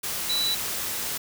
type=tone in noise; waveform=sine; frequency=3951 Hz; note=B7; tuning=in tune; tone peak=-23 dBFS; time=0.29-0.55 s; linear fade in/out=10 ms; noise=white; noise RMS=-30 dBFS; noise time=0.03-1.18 s; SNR=+4 dB; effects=none